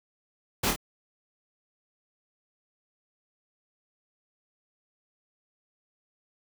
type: noise with echo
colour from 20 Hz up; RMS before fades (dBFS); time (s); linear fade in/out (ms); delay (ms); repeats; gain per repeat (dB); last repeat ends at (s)
pink; -26; 0.63-0.71; 10; 26; 2; -4; 0.762
effects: none